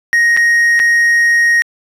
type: tone with dropouts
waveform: triangle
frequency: 1873 Hz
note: A#6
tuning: 8 cents sharp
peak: -6 dBFS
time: 0.13-1.62 s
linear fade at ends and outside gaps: 0 ms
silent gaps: 0.366-0.373 / 0.793-0.799 s
effects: resampled to 32000 Hz